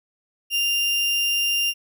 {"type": "tone", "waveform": "35% pulse", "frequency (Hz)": 2794, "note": "F7", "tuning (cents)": 0, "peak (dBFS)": -18, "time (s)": [0.5, 1.74], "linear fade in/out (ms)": 50, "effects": []}